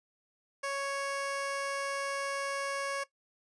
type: tone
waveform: 15% pulse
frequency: 554.4 Hz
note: C#5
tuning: in tune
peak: -26 dBFS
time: 0.63-3.04 s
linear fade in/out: 10 ms
effects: noise-tail reverb RT60 0.1 s tail -17 dB re dry + resampled to 22050 Hz